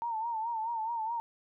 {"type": "tone with vibrato", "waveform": "sine", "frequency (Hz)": 908, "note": "A#5", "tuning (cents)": -46, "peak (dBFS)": -31, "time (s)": [0.02, 1.2], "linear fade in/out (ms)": 0, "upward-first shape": "sine", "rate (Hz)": 4.7, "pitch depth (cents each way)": 76, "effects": []}